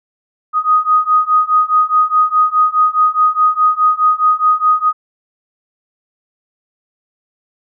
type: beating tone pair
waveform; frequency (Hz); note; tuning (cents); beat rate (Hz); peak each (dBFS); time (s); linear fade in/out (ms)
sine; 1244.5 / 1249.3; D#6 / D#6; 0 / +7; 4.8; -13 / -12; 0.53-4.93; 50
effects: none